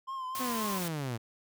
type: tone with vibrato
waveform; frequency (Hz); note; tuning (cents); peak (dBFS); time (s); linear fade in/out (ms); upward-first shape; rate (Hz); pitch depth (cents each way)
triangle; 1046.5; C6; 0; -33; 0.07-0.79; 20; triangle; 3.8; 56
type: noise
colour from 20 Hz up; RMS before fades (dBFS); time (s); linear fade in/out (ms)
white; -39; 0.35-0.88; 0
type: linear sweep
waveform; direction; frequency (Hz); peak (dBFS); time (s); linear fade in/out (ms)
sawtooth; down; 260 to 110; -29; 0.39-1.18; 20
effects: none